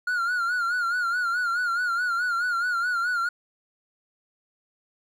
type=tone with vibrato; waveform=triangle; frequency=1424 Hz; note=F6; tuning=33 cents sharp; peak=-21 dBFS; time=0.07-3.29 s; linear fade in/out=5 ms; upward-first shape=sine; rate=4.7 Hz; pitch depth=78 cents each way; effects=none